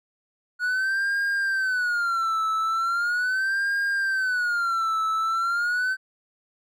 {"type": "tone with vibrato", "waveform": "triangle", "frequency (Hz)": 1454, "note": "F#6", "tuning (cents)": -31, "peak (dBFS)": -20, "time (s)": [0.59, 5.97], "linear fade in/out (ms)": 50, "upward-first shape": "sine", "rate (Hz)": 0.39, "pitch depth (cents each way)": 180, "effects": []}